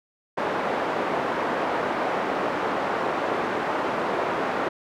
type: band-pass noise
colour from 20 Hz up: pink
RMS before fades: -26 dBFS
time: 0.37-4.69 s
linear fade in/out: 10 ms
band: 390 to 1300 Hz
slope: 12 dB/octave
effects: none